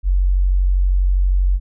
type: tone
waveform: sine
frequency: 46.25 Hz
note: F#1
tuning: in tune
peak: -12 dBFS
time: 0.03-1.6 s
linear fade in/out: 50 ms
effects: none